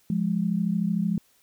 sine tone pair together, 174.61 / 207.9 Hz, F3 / G#3, 0 / +2 cents, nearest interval minor third, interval 302 cents, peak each -25 dBFS, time 0.1-1.18 s, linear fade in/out 2 ms, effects white hiss -63 dBFS RMS until 1.42 s

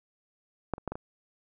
clicks, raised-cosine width 1 ms, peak -14 / -28 / -18 / -21 / -23 dBFS, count 5, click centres 0.737 / 0.781 / 0.877 / 0.92 / 0.955 s, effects none

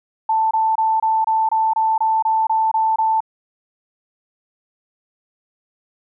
sine tone bursts, 884 Hz, A5, 8 cents sharp, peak -14 dBFS, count 12, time 0.29-3.205 s, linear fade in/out 5 ms, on 220 ms, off 25 ms, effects none

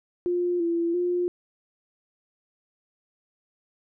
sine tone with pitch steps, 353.1 / 338.2 / 354.3 Hz, F4 / E4 / F4, +19 / +44 / +25 cents, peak -22 dBFS, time 0.26-1.28 s, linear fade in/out 0 ms, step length 340 ms, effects none

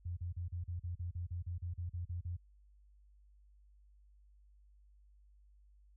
sine tone bursts, 87.31 Hz, F2, in tune, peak -37 dBFS, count 15, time 0.05-2.368 s, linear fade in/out 10 ms, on 120 ms, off 37 ms, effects added 50 Hz sine -61 dBFS peak until 5.96 s

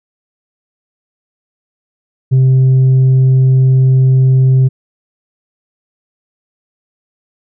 sine tone with tanh clipping, 130.81 Hz, C3, in tune, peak -6 dBFS, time 2.31-4.69 s, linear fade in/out 20 ms, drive 2 dB, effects none

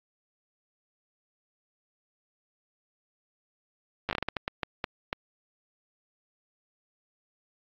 slowing click train, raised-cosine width 0.3 ms, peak -12 dBFS, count 13, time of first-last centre 4.09-5.129 s, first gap 9 ms, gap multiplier 1.37, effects low-pass 4000 Hz 12 dB/octave + AAC 32 kbps

